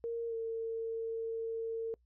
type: tone with pitch glide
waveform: sine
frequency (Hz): 464.1 to 453.2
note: A#4 to A#4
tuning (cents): -8 to -49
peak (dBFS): -34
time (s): 0.04-1.94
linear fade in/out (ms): 0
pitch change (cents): -41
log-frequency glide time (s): 0.28-0.34
effects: noise-tail reverb RT60 0.1 s tail -26 dB re dry + added 60 Hz sine -67 dBFS peak until 2.05 s